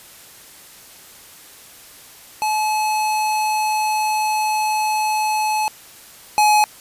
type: tone pair in turn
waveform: square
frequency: 858 / 845.2 Hz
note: A5 / G#5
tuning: -44 / +30 cents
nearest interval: unison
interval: 26 cents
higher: first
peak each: -18 / -12 dBFS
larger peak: second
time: 2.42-5.68 / 6.38-6.64 s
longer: first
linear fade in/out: 0 ms
effects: white hiss -43 dBFS RMS until 6.8 s + resampled to 32000 Hz